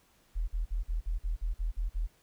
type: tone bursts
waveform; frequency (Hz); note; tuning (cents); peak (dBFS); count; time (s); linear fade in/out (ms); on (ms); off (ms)
sine; 40.56; E1; -27; -28; 10; 0.35-2.073; 20; 130; 47
effects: pink hiss -66 dBFS RMS until 2.22 s